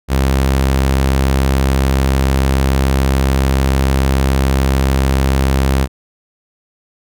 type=tone; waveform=sawtooth; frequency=66.9 Hz; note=C2; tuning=39 cents sharp; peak=-7 dBFS; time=0.08-5.88 s; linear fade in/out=50 ms; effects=none